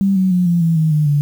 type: tone with pitch steps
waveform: sine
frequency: 195.8 / 187.61 / 179.76 / 172.24 / 165.03 / 158.12 / 151.51 / 145.17 Hz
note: G3 / F#3 / F#3 / F3 / E3 / D#3 / D#3 / D3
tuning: -2 / +24 / -50 / -24 / +2 / +28 / -46 / -20 cents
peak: -11 dBFS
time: 0.01-1.21 s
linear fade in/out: 0 ms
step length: 150 ms
effects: 7-bit